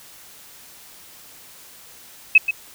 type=tone with echo; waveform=sine; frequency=2572 Hz; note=E7; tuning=43 cents flat; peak=-6 dBFS; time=2.35-2.38 s; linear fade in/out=5 ms; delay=130 ms; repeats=1; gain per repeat=-11 dB; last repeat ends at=2.51 s; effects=white hiss -45 dBFS RMS until 2.74 s